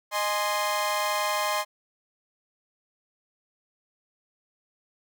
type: chord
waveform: sawtooth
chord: Ab major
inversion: second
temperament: equal with one note detuned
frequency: 617.6 / 830.6 / 1046.5 Hz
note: Eb5 / Ab5 / C6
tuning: -13 / 0 / 0 cents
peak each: -26 / -27 / -24 dBFS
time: 0.11-1.65 s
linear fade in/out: 50 ms
effects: none